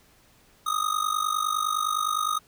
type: tone with amplitude modulation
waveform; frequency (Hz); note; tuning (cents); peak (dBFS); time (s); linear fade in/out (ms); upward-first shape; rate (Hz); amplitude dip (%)
square; 1244.5; D#6; 0; -21; 0.66-2.39; 10; sine; 49.8; 85
effects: pink hiss -59 dBFS RMS until 2.47 s